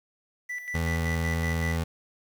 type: tone with tremolo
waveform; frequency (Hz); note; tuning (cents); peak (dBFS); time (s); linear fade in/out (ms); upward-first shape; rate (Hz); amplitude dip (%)
triangle; 1975.5; B6; 0; -29; 0.49-1.77; 10; square; 5.3; 60
type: tone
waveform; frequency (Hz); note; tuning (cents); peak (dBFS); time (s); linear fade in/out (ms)
25% pulse; 82.41; E2; 0; -22; 0.74-1.84; 10
effects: 9-bit